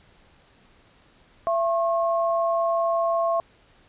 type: tone pair together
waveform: sine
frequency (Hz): 672 / 1082.6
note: E5 / C#6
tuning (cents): +33 / -41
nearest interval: minor sixth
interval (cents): 826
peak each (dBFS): -21 / -26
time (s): 1.47-3.4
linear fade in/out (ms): 0
effects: pink hiss -57 dBFS RMS until 3.88 s + resampled to 8000 Hz